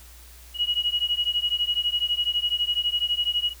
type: beating tone pair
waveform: sine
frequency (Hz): 2899 / 2911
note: F#7 / F#7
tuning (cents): -36 / -29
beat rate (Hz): 12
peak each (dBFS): -25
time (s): 0.54-3.54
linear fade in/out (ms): 50
effects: added 60 Hz sine -46 dBFS peak until 3.6 s + white hiss -50 dBFS RMS until 3.6 s